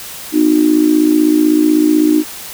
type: tone with amplitude modulation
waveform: sine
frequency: 306.5 Hz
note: D#4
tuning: 26 cents flat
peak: -4 dBFS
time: 0.32-2.24 s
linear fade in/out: 50 ms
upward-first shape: sine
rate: 56 Hz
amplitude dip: 80%
effects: white hiss -29 dBFS RMS until 2.53 s